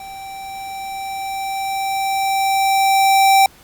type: tone with level ramp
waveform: square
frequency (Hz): 779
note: G5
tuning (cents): -11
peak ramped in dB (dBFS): -32 to -9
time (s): 0-3.46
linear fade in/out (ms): 2
effects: pink hiss -47 dBFS RMS until 3.63 s + Opus 48 kbps